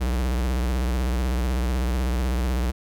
square tone with vibrato, 62.1 Hz, B1, 10 cents sharp, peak -22 dBFS, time 0-2.72 s, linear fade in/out 20 ms, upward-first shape sine, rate 16 Hz, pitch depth 130 cents each way, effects none

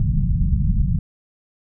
pink low-pass noise, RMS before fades -18 dBFS, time 0-0.99 s, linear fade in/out 2 ms, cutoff 190 Hz, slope 48 dB/octave, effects none

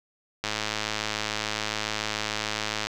click train, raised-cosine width 0.2 ms, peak -10 dBFS, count 261, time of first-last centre 0.44-2.87 s, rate 107 Hz, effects none

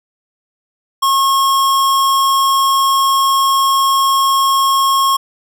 square tone, 1086 Hz, C#6, 36 cents flat, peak -11 dBFS, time 1.02-5.17 s, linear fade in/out 10 ms, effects none

